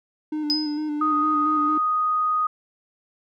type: tone with vibrato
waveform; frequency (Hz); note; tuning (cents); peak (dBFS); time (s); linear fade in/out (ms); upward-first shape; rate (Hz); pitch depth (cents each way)
triangle; 301.5; D4; +46; -22; 0.32-1.78; 5; square; 4.4; 26
type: tone with exponential decay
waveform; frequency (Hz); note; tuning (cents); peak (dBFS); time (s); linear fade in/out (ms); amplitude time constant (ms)
sine; 5030; D#8; +18; -17; 0.5-0.89; 0; 84
type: tone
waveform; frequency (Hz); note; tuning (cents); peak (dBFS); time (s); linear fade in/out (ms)
sine; 1244.5; D#6; 0; -19; 1.01-2.47; 5
effects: none